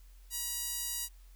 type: tone with high-pass filter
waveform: sawtooth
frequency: 961 Hz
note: B5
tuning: 48 cents flat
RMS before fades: -37 dBFS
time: 0.3-1.09 s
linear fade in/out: 50 ms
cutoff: 6700 Hz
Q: 0.62
effects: added 44 Hz sine -52 dBFS peak until 1.35 s + white hiss -67 dBFS RMS until 1.35 s